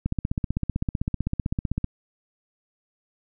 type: click train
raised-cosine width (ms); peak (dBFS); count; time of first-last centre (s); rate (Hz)
5; -12; 29; 0.06-1.843; 15.7
effects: none